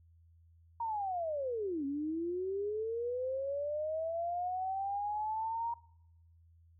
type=linear two-way sweep; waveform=sine; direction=down then up; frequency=942 to 272.5 to 942 Hz; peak=-33 dBFS; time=0.8-5.74 s; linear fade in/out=5 ms; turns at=1.85 s; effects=noise-tail reverb RT60 0.8 s tail -22 dB re dry + added 83 Hz sine -60 dBFS peak until 6.79 s